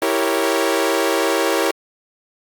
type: chord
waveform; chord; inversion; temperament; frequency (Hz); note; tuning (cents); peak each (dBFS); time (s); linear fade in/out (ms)
sawtooth; E diminished seventh; none; equal; 329.6 / 392 / 466.2 / 554.4; E4 / G4 / Bb4 / Db5; 0 / 0 / 0 / 0; -18; 0.02-1.71; 2
effects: Opus 32 kbps